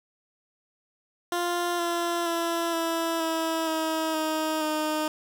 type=tone with pitch steps; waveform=15% pulse; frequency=349.2 / 343 / 336.9 / 330.9 / 325.1 / 319.3 / 313.6 / 308.1 Hz; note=F4 / F4 / E4 / E4 / E4 / D#4 / D#4 / D#4; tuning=0 / -31 / +38 / +7 / -24 / +45 / +14 / -17 cents; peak=-19 dBFS; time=1.32-5.08 s; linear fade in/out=2 ms; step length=470 ms; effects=none